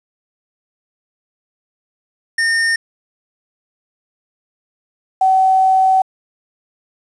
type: tone pair in turn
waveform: square / sine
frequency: 1825 / 759.2 Hz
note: A#6 / F#5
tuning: -37 / +44 cents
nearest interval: octave + minor third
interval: 1519 cents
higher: first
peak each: -14 / -9 dBFS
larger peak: second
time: 2.38-2.76 / 5.21-6.02 s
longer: second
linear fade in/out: 5 ms
effects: resampled to 22050 Hz + 7-bit